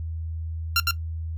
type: tone with echo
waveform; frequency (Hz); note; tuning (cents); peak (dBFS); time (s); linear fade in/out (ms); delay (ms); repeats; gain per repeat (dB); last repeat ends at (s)
15% pulse; 1381; F6; -20; -11; 0.76-0.8; 2; 110; 1; -2; 0.91
effects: noise-tail reverb RT60 0.1 s tail -18 dB re dry + added 81 Hz sine -28 dBFS peak until 1.37 s